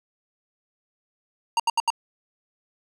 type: tone bursts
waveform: square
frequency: 929 Hz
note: A#5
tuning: 6 cents flat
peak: -19 dBFS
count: 4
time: 1.57-1.903 s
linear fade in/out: 2 ms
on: 27 ms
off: 75 ms
effects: resampled to 22050 Hz + 9-bit